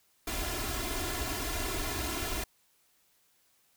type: noise with comb filter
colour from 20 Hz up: pink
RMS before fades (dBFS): -34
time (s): 0.27-2.44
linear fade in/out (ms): 5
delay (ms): 2.9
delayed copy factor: +0.85
effects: white hiss -69 dBFS RMS until 3.76 s